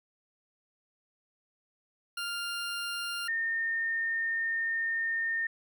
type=tone pair in turn; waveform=20% pulse / sine; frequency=1399 / 1823.5 Hz; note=F6 / A#6; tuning=+3 / -39 cents; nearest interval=perfect fourth; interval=458 cents; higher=second; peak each=-28 dBFS; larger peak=neither; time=2.17-3.28 / 3.28-5.47 s; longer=second; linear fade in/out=5 ms; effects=none